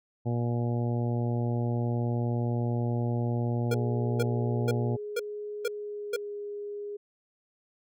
harmonic tone, 119.3 Hz, A#2, 41 cents sharp, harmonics 1 / 2 / 3 / 4 / 5 / 6 / 7, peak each -27 / -33 / -37 / -39 / -41 / -43 / -44 dBFS, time 0.25-4.97 s, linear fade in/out 20 ms
sine tone with pitch glide, 417.1 to 411.1 Hz, G#4 to G#4, +7 to -18 cents, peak -34 dBFS, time 3.71-6.97 s, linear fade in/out 10 ms, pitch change -25 cents, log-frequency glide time 5.69-6.34 s
square tone bursts, 473.3 Hz, A#4, 26 cents sharp, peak -27 dBFS, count 6, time 3.71-6.164 s, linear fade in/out 5 ms, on 34 ms, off 450 ms
effects none

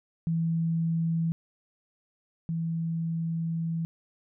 sine tone pair in turn, 164.81 / 164.81 Hz, E3 / E3, 0 / 0 cents, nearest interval unison, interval 0 cents, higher neither, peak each -24 / -27 dBFS, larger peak first, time 0.27-1.32 / 2.49-3.85 s, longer second, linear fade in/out 0 ms, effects none

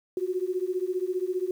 sine beating tone pair, 360 / 375 Hz, F#4 / F#4, -47 / +23 cents, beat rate 15 Hz, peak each -29 dBFS, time 0.17-1.51 s, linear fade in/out 2 ms, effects 9-bit

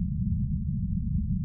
white low-pass noise, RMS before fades -28 dBFS, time 0-1.44 s, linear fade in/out 0 ms, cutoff 210 Hz, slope 96 dB/octave, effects none

